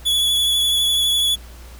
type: tone with vibrato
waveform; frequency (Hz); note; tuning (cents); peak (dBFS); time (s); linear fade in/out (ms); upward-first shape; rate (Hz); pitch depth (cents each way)
45% pulse; 3406; G#7; +43; -15; 0.05-1.36; 20; sine; 12; 23
effects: added 60 Hz sine -37 dBFS peak until 1.79 s + pink hiss -45 dBFS RMS until 1.79 s